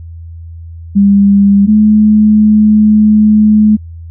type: tone pair in turn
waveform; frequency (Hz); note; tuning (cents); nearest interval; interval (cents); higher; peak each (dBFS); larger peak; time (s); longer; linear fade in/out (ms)
sine; 200 / 213; G3 / G#3; +35 / +44; minor second; 109; second; -3; neither; 0.95-1.67 / 1.67-3.77; second; 20
effects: added 83 Hz sine -25 dBFS peak until 4.1 s